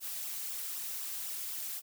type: noise with flanger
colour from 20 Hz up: blue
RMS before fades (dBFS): -39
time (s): 0-1.82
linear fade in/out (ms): 50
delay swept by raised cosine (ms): 0.45 to 3.45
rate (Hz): 3.9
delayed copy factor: -0.65
effects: none